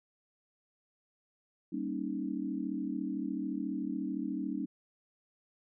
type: chord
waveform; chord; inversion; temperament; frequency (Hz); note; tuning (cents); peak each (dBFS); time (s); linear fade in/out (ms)
sine; Eb dominant seventh; first; equal; 196 / 233.1 / 277.2 / 311.1; G3 / Bb3 / Db4 / Eb4; 0 / 0 / 0 / 0; -39 / -40 / -37 / -38; 1.72-4.66; 10
effects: none